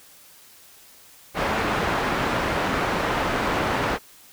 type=low-pass noise; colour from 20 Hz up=white; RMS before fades=-24 dBFS; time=1.34-3.99 s; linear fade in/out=50 ms; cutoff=1400 Hz; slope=12 dB/octave; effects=white hiss -50 dBFS RMS until 4.32 s